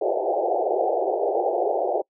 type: band-pass noise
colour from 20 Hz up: white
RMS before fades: -23 dBFS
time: 0.01-2.02 s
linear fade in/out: 10 ms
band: 350 to 800 Hz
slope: 96 dB/octave
effects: noise-tail reverb RT60 0.1 s tail -26 dB re dry